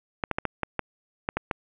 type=clicks; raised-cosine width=0.5 ms; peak=-10 dBFS; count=9; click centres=0.238 / 0.313 / 0.385 / 0.453 / 0.633 / 0.793 / 1.289 / 1.37 / 1.512 s; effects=resampled to 8000 Hz + 7-bit